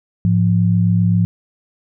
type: tone pair together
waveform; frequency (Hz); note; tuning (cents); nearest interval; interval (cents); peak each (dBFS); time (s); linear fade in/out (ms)
sine; 106.97 / 174.61; A2 / F3; -48 / 0; minor sixth; 848; -14; 0.25-1.25; 0
effects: none